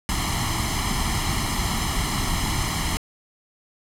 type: noise with comb filter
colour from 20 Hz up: pink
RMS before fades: -24 dBFS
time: 0.09-2.97 s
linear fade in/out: 0 ms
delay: 0.97 ms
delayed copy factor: +0.8
effects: low-pass 11000 Hz 12 dB/octave